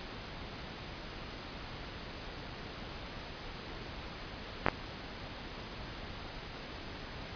clicks, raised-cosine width 0.5 ms, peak -10 dBFS, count 2, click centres 4.664 / 4.685 s, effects pink hiss -44 dBFS RMS until 7.35 s + resampled to 11025 Hz

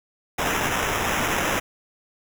blue noise with sample-and-hold, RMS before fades -24 dBFS, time 0.38-1.6 s, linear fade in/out 10 ms, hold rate 4410 Hz, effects none

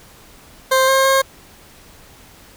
20% pulse tone with pitch steps, 525 / 534 / 537 Hz, C5 / C5 / C5, +6 / +35 / +45 cents, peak -7 dBFS, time 0.71-1.22 s, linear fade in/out 10 ms, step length 170 ms, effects pink hiss -45 dBFS RMS until 2.56 s

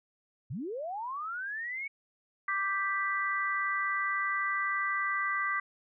sine linear sweep, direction up, 98 to 2249 Hz, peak -34 dBFS, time 0.5-1.88 s, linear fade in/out 10 ms
sine chord, G major, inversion second, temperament equal, 1174.7 / 1568 / 1975.5 Hz, D6 / G6 / B6, 0 / 0 / 0 cents, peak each -32 / -35 / -32 dBFS, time 2.48-5.6 s, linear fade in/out 5 ms
effects none

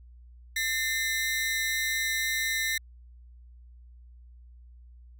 sawtooth ring-modulated tone, 1940 Hz, B6, 31 cents flat, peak -20 dBFS, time 0.56-2.78 s, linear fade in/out 5 ms, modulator 139 Hz, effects added 60 Hz sine -48 dBFS peak until 5.19 s

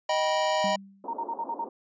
square chord, Eb augmented, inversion none, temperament just, 622.3 / 777.8 / 972.3 Hz, Eb5 / G5 / B5, 0 / -14 / -27 cents, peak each -27 / -31 / -29 dBFS, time 0.09-0.76 s, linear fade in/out 5 ms
sine tone with exponential decay, 196 Hz, G3, in tune, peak -29 dBFS, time 0.64-1.15 s, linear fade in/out 2 ms, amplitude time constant 110 ms
pink band-pass noise, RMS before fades -42 dBFS, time 1.04-1.69 s, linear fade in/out 2 ms, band 240 to 1000 Hz, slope 48 dB/octave
sine tone bursts, 924 Hz, A#5, 16 cents flat, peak -28 dBFS, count 6, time 1.08-1.645 s, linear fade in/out 5 ms, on 55 ms, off 47 ms
effects resampled to 16000 Hz

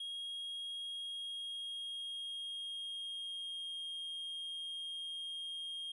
triangle tone with pitch glide, 3273 to 3234 Hz, G#7 to G#7, -26 to -47 cents, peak -39 dBFS, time 0-5.92 s, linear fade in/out 5 ms, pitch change -21 cents, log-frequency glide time 0.77-3.8 s, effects resampled to 24000 Hz

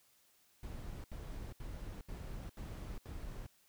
brown noise bursts, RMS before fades -45 dBFS, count 6, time 0.63-3.465 s, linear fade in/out 2 ms, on 410 ms, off 75 ms, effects white hiss -70 dBFS RMS until 3.68 s

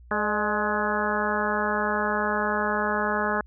harmonic tone with a mistuned harmonic, 210.8 Hz, G#3, 26 cents sharp, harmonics 1 / 2 / 3 / 4 / 5 / 6 / 7 / 8, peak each -31 / -31 / -31 / -31 / -31 / -31 / -31 / -31 dBFS, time 0.11-3.41 s, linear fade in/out 2 ms, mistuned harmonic 3, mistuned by -53 cents, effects added 60 Hz sine -46 dBFS peak until 3.46 s

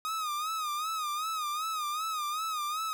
45% pulse tone with vibrato, 1244.5 Hz, D#6, in tune, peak -31 dBFS, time 0.05-2.93 s, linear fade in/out 0 ms, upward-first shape sine, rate 2.6 Hz, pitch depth 91 cents each way, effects none

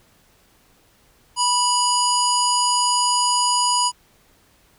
harmonic tone with a mistuned harmonic, 980 Hz, B5, 14 cents flat, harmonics 1 / 3 / 5 / 7 / 9 / 10, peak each -19 / -26 / -23 / -24 / -32 / -28 dBFS, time 1.36-3.92 s, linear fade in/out 50 ms, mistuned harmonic 9, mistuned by -52 cents, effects pink hiss -57 dBFS RMS until 4.78 s

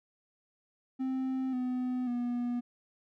triangle tone with pitch steps, 261.6 / 251.8 / 242.4 Hz, C4 / B3 / B3, 0 / +34 / -32 cents, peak -28 dBFS, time 0.99-2.61 s, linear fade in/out 20 ms, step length 540 ms, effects none

